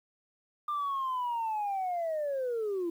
sine linear sweep, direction down, 1200 to 329.6 Hz, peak -28 dBFS, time 0.68-2.9 s, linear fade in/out 5 ms, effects tanh soft clip ceiling -27 dBFS + 10-bit

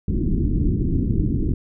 pink low-pass noise, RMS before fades -20 dBFS, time 0.08-1.54 s, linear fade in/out 5 ms, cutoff 350 Hz, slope 48 dB/octave, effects none

